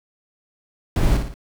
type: noise with echo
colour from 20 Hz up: brown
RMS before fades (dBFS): -17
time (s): 0.96-1.17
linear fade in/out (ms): 2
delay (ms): 57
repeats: 3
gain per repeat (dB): -6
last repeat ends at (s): 1.341
effects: none